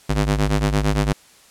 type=ring-modulated tone; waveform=sawtooth; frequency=102.6 Hz; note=G#2; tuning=21 cents flat; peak=-10 dBFS; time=0.09-1.13 s; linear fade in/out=10 ms; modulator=46.9 Hz; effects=white hiss -50 dBFS RMS until 1.5 s + low-pass 10000 Hz 12 dB/octave